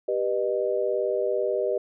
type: chord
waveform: sine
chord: G augmented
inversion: none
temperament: just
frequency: 392 / 490 / 612.5 Hz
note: G4 / B4 / D#5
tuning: 0 / -14 / -27 cents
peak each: -27 / -27 / -27 dBFS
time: 0.08-1.78 s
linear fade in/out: 5 ms
effects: none